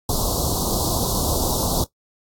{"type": "band-stop noise", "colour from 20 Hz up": "pink", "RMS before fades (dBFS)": -22, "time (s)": [0.09, 1.84], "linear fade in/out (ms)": 2, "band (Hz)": [1100, 3800], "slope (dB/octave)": 48, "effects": ["noise-tail reverb RT60 0.1 s tail -17 dB re dry", "AAC 64 kbps"]}